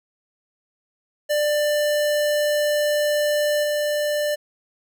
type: tone with level steps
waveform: square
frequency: 593 Hz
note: D5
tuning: 17 cents sharp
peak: -19 / -21 dBFS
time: 1.29-4.36 s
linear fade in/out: 20 ms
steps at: 3.63 s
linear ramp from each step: 10 ms
effects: none